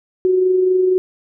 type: tone with amplitude modulation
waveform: sine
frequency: 370 Hz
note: F#4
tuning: in tune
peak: -10 dBFS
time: 0.25-0.98 s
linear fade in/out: 0 ms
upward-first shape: sine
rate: 24.1 Hz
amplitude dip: 35%
effects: none